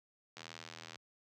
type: click train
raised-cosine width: 0.2 ms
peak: -29 dBFS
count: 49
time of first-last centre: 0.37-0.958 s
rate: 81.7 Hz
effects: high-pass 80 Hz 12 dB/octave